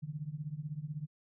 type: tone with tremolo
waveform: sine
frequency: 150 Hz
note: D3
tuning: 37 cents sharp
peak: -33 dBFS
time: 0.02-1.07 s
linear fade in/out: 20 ms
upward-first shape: triangle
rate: 16 Hz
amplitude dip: 95%
effects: none